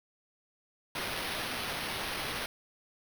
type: noise with sample-and-hold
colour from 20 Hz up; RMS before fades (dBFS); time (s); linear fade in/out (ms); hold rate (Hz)
white; -36; 0.95-2.46; 2; 7350
effects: none